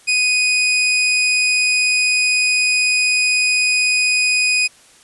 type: tone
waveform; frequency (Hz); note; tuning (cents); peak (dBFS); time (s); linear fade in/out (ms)
sawtooth; 2489; D#7; 0; -10; 0.07-4.68; 20
effects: white hiss -48 dBFS RMS until 5.03 s + resampled to 24000 Hz